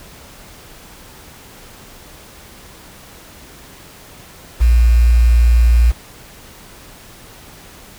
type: tone with quantisation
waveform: sine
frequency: 58.7 Hz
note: A#1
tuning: 13 cents sharp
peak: -7 dBFS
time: 4.6-5.92 s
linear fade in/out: 20 ms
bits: 5
effects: pink hiss -40 dBFS RMS until 7.98 s